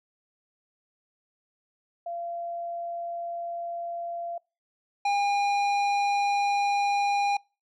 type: tone pair in turn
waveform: sine / square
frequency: 686 / 808.6 Hz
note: F5 / G#5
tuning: -31 / -46 cents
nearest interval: minor third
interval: 285 cents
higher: second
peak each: -31 / -23 dBFS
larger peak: second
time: 2.06-4.38 / 5.05-7.37 s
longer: neither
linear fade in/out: 5 ms
effects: noise-tail reverb RT60 0.3 s tail -26 dB re dry + low-pass 4000 Hz 12 dB/octave